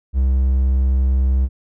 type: tone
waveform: triangle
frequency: 65.41 Hz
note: C2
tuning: in tune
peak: -11 dBFS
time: 0.13-1.49 s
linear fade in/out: 50 ms
effects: none